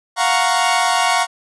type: chord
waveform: sawtooth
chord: Gb major seventh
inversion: third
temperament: equal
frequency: 698.5 / 740 / 932.3 / 1108.7 Hz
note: F5 / Gb5 / Bb5 / Db6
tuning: 0 / 0 / 0 / 0 cents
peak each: -16 dBFS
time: 0.16-1.27 s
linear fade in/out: 50 ms
effects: resampled to 24000 Hz